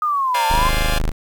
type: linear two-way sweep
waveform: sine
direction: down then up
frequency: 1244.5 to 884 to 1045 Hz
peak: -16 dBFS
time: 0.02-0.69 s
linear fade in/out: 2 ms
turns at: 0.47 s
type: chord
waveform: 10% pulse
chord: D half-diminished seventh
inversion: third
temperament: equal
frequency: 523.3 / 587.3 / 698.5 / 830.6 Hz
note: C5 / D5 / F5 / Ab5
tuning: 0 / 0 / 0 / 0 cents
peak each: -19 dBFS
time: 0.34-0.99 s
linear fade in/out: 10 ms
type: tone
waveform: 35% pulse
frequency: 25.95 Hz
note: G#0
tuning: in tune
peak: -15 dBFS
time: 0.5-1.12 s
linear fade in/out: 10 ms
effects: 8-bit